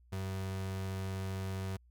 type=tone; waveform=35% pulse; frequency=95.4 Hz; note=G2; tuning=47 cents flat; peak=-34 dBFS; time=0.12-1.77 s; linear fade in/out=10 ms; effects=added 60 Hz sine -60 dBFS peak until 1.9 s